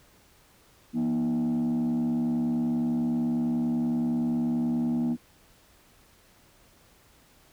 sine tone with frequency modulation, 240.2 Hz, B3, 48 cents flat, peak -21 dBFS, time 0.93-5.17 s, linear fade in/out 50 ms, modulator 70.9 Hz, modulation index 0.61, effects tanh soft clip ceiling -23 dBFS + pink hiss -59 dBFS RMS until 7.52 s

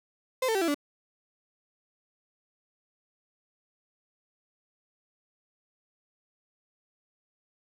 35% pulse tone with pitch steps, 516 / 446.6 / 386.6 / 334.6 / 289.6 Hz, C5 / A4 / G4 / E4 / D4, -24 / +26 / -24 / +26 / -24 cents, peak -23 dBFS, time 0.42-0.745 s, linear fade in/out 5 ms, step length 65 ms, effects none

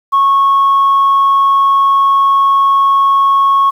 sine tone, 1100 Hz, C#6, 14 cents flat, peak -5 dBFS, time 0.12-3.71 s, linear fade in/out 20 ms, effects tanh soft clip ceiling -4 dBFS + 7-bit

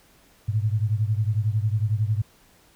sine beating tone pair, 104.1 / 115.1 Hz, G#2 / A#2, +5 / -22 cents, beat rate 11 Hz, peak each -22 / -25 dBFS, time 0.48-2.22 s, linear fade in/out 10 ms, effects pink hiss -57 dBFS RMS until 2.75 s

